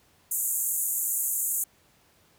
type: band-pass noise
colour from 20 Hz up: white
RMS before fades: -28 dBFS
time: 0.31-1.64 s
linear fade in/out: 5 ms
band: 6700 to 15000 Hz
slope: 96 dB/octave
effects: pink hiss -62 dBFS RMS until 2.38 s + high-pass 60 Hz 12 dB/octave